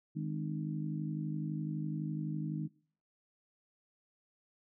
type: harmonic tone with a mistuned harmonic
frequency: 51.91 Hz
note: G#1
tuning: in tune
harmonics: 3 / 4 / 5 / 6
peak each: -36 / -41 / -46 / -42 dBFS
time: 0.15-2.68 s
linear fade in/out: 20 ms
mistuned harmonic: 6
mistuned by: -33 cents
effects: noise-tail reverb RT60 0.5 s tail -22 dB re dry